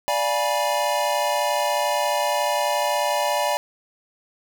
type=chord; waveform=square; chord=D diminished seventh; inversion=none; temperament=equal with one note detuned; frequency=587.3 / 698.5 / 830.6 / 967.4 Hz; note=D5 / F5 / Ab5 / Cb6; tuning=0 / 0 / 0 / -36 cents; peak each=-25 / -29 / -27 / -26 dBFS; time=0.08-3.57 s; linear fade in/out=0 ms; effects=none